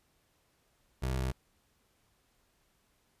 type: tone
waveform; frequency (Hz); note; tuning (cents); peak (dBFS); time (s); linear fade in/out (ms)
25% pulse; 64.6; C2; -21; -27; 1.02-1.32; 10
effects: pink hiss -72 dBFS RMS until 3.2 s + resampled to 32000 Hz